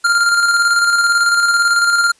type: tone with tremolo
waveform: square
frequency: 1396.9 Hz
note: F6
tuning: in tune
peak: -10 dBFS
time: 0.04-2.12 s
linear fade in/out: 10 ms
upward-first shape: square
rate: 18 Hz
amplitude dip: 35%
effects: white hiss -53 dBFS RMS until 2.19 s + resampled to 22050 Hz